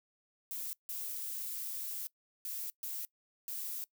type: noise bursts at uneven times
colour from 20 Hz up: violet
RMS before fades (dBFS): -40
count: 5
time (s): 0.51-0.73 / 0.89-2.07 / 2.45-2.7 / 2.83-3.05 / 3.48-3.84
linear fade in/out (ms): 0
effects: noise-tail reverb RT60 0.1 s tail -22 dB re dry